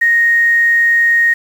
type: tone with quantisation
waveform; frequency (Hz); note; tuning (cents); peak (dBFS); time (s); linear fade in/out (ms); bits
sine; 1864.7; A#6; 0; -8; 0.01-1.34; 10; 6
effects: none